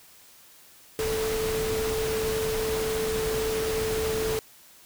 sine tone in noise, 440 Hz, A4, in tune, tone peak -26 dBFS, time 0.99-4.39 s, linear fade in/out 0 ms, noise pink, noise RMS -32 dBFS, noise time 0.99-4.39 s, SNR +3 dB, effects white hiss -53 dBFS RMS until 4.85 s

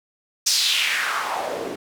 white noise with band-pass filter sweep, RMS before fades -23 dBFS, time 0.46-1.76 s, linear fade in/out 10 ms, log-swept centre 5800 to 330 Hz, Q 2.9, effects none

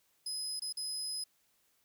30% pulse tone with dropouts, 5050 Hz, D#8, 25 cents sharp, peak -32 dBFS, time 0.26-1.24 s, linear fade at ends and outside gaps 5 ms, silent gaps 0.596-0.619 / 0.726-0.77 s, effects white hiss -73 dBFS RMS until 1.84 s

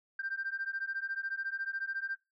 sine beating tone pair, 1568 / 1582 Hz, G6 / G6, 0 / +15 cents, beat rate 14 Hz, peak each -36 / -37 dBFS, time 0.19-2.16 s, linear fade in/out 5 ms, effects noise-tail reverb RT60 0.2 s tail -18 dB re dry + tanh soft clip ceiling -28 dBFS

